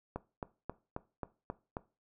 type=click train; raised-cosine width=1 ms; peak=-23 dBFS; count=7; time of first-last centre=0.16-1.769 s; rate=3.73 Hz; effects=noise-tail reverb RT60 0.3 s tail -18 dB re dry